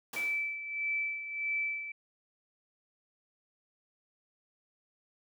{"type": "noise with exponential decay", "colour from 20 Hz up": "pink", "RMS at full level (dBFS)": -38, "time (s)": [0.13, 0.56], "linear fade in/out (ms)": 5, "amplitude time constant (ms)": 93}
{"type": "tone with tremolo", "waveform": "sine", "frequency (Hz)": 2318, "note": "D7", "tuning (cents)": -23, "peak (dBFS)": -29, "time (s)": [0.16, 1.92], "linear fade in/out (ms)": 5, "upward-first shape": "sine", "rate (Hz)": 1.6, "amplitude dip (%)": 65}
{"effects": ["high-pass 300 Hz 12 dB/octave"]}